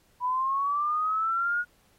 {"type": "linear sweep", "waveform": "sine", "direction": "up", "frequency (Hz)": [980, 1451], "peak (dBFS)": -24, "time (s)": [0.2, 1.65], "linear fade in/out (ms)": 50, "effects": ["pink hiss -65 dBFS RMS until 1.98 s", "AAC 48 kbps"]}